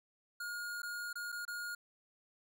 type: tone with dropouts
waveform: square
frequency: 1429 Hz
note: F6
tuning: 39 cents sharp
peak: -40 dBFS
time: 0.4-1.75 s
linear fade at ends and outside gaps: 5 ms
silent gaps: 0.82-0.83 / 1.13-1.155 / 1.32-1.324 / 1.452-1.478 s
effects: none